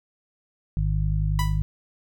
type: harmonic tone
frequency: 51 Hz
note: G#1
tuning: 31 cents flat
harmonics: 1 / 2 / 3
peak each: -23 / -27 / -26 dBFS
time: 0.77-1.62 s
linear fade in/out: 0 ms
type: tone with exponential decay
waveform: sawtooth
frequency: 987.8 Hz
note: B5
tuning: in tune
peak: -20 dBFS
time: 1.39-1.62 s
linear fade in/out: 2 ms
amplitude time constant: 48 ms
effects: none